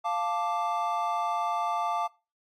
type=chord; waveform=triangle; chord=D minor; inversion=first; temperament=equal; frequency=698.5 / 880 / 1174.7 Hz; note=F5 / A5 / D6; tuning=0 / 0 / 0 cents; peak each=-29 dBFS; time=0.04-2.08 s; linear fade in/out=20 ms; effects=noise-tail reverb RT60 0.3 s tail -22 dB re dry + AAC 64 kbps